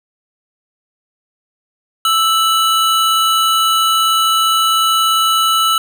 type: tone pair together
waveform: square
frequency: 1318.5 / 2960 Hz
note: E6 / F#7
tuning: 0 / 0 cents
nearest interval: octave + major second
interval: 1400 cents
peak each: -13 / -17 dBFS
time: 2.05-5.78 s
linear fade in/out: 2 ms
effects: none